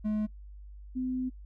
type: tone pair in turn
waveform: triangle / sine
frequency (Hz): 213 / 255.4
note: G#3 / C4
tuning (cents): +44 / -42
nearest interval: minor third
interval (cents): 314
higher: second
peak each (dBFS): -25 / -29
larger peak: first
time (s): 0.04-0.27 / 0.95-1.3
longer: second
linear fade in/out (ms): 20
effects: noise-tail reverb RT60 0.1 s tail -22 dB re dry + added 50 Hz sine -44 dBFS peak until 1.45 s